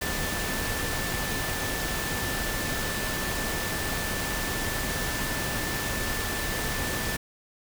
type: tone in noise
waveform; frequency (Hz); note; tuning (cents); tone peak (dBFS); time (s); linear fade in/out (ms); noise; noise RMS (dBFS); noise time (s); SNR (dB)
sine; 1763; A6; +3; -35; 0.01-7.17; 10; pink; -30; 0.01-7.17; -8
effects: none